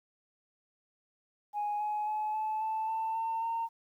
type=tone with pitch steps; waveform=sine; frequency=830.6 / 842.2 / 854 / 865.9 / 878 / 890.2 / 902.6 / 915.2 Hz; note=G#5 / G#5 / G#5 / A5 / A5 / A5 / A5 / A#5; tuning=0 / +24 / +48 / -28 / -4 / +20 / +44 / -32 cents; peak=-29 dBFS; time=1.53-3.69 s; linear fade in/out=50 ms; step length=270 ms; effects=tanh soft clip ceiling -27 dBFS + 11-bit